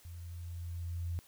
sine tone with level ramp, 85.8 Hz, F2, 30 cents flat, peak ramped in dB -44 to -33 dBFS, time 0.05-1.19 s, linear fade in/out 0 ms, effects white hiss -62 dBFS RMS until 1.27 s

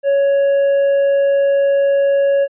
triangle tone, 557 Hz, C#5, 8 cents sharp, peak -9 dBFS, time 0.03-2.48 s, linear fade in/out 50 ms, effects resampled to 8000 Hz

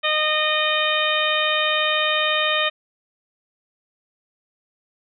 harmonic tone, 614 Hz, D#5, 23 cents flat, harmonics 1 / 2 / 3 / 4 / 5 / 6, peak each -25 / -25 / -25 / -25 / -25 / -25 dBFS, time 0.03-2.7 s, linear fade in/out 20 ms, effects none

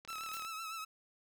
click train, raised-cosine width 0.2 ms, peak -33 dBFS, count 16, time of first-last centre 0.05-0.449 s, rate 37.6 Hz
sawtooth tone with vibrato, 1307 Hz, E6, 15 cents flat, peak -37 dBFS, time 0.08-0.85 s, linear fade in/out 10 ms, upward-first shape triangle, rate 7.9 Hz, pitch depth 58 cents each way
blue noise with exponential decay, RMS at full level -43 dBFS, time 0.33-0.51 s, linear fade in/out 5 ms, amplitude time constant 38 ms
effects none

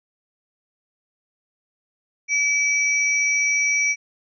sine tone pair together, 2297 / 5788 Hz, D7 / F#8, -39 / -39 cents, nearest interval octave + major third, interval 1600 cents, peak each -18 / -25 dBFS, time 2.28-3.96 s, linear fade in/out 50 ms, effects none

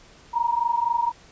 sine tone pair together, 932.3 / 956.3 Hz, A#5 / A#5, 0 / +44 cents, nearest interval unison, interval 44 cents, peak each -23 dBFS, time 0.33-1.12 s, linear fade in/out 20 ms, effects pink hiss -51 dBFS RMS until 1.31 s + resampled to 16000 Hz

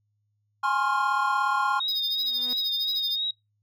triangle chord, Db major seventh, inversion second, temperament equal with one note detuned, 830.6 / 1046.5 / 1083.4 / 1396.9 Hz, Ab5 / C6 / Db6 / F6, 0 / 0 / -40 / 0 cents, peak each -26 dBFS, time 0.63-1.8 s, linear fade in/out 10 ms
sine tone with vibrato, 3729 Hz, A#7, in tune, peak -25 dBFS, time 1.8-3.31 s, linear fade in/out 5 ms, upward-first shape triangle, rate 2.9 Hz, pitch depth 57 cents each way
square tone with tremolo, 4988 Hz, D#8, 3 cents sharp, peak -28 dBFS, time 1.88-3.16 s, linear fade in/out 2 ms, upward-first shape sine, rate 13 Hz, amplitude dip 90%
sawtooth tone with exponential growth, 246.9 Hz, B3, in tune, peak -33 dBFS, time 2.02-2.53 s, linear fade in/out 0 ms, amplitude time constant 110 ms
effects noise-tail reverb RT60 0.2 s tail -26 dB re dry + added 104 Hz sine -70 dBFS peak until 3.62 s

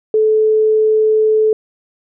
sine tone, 434 Hz, A4, 24 cents flat, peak -9 dBFS, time 0.14-1.53 s, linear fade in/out 2 ms, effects none

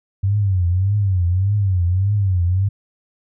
sine tone with vibrato, 95 Hz, F#2, 46 cents sharp, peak -14 dBFS, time 0.23-2.69 s, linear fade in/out 10 ms, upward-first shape triangle, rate 1.7 Hz, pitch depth 180 cents each way, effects none

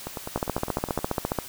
two click trains, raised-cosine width 1 ms, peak -10 / -17 dBFS, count 16 / 10, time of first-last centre 0.36-1.387 / 0.07-0.989 s, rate 14.6 / 9.79 Hz, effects white hiss -41 dBFS RMS until 1.48 s

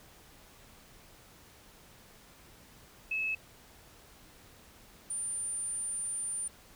sine tone pair in turn, 2593 / 9200 Hz, E7 / D9, -29 / -37 cents, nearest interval octave + minor seventh, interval 2192 cents, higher second, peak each -30 / -33 dBFS, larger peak first, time 3.11-3.35 / 5.1-6.48 s, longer second, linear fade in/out 5 ms, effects pink hiss -57 dBFS RMS until 6.75 s

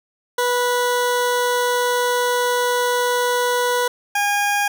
20% pulse tone pair in turn, 490.4 / 815.3 Hz, B4 / G#5, -12 / -32 cents, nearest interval major sixth, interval 880 cents, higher second, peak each -12 dBFS, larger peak neither, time 0.38-3.88 / 4.15-4.68 s, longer first, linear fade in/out 5 ms, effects none

